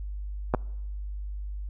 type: clicks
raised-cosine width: 1 ms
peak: -10 dBFS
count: 2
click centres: 0.539 / 0.547 s
effects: noise-tail reverb RT60 1.0 s tail -26 dB re dry + added 50 Hz sine -32 dBFS peak until 1.69 s